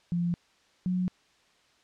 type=tone pair in turn; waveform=sine; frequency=173 / 182.18 Hz; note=F3 / F#3; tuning=-16 / -27 cents; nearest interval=minor second; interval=89 cents; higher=second; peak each=-25 dBFS; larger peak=neither; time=0.12-0.34 / 0.86-1.08 s; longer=neither; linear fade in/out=0 ms; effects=white hiss -64 dBFS RMS until 1.83 s + low-pass 5000 Hz 12 dB/octave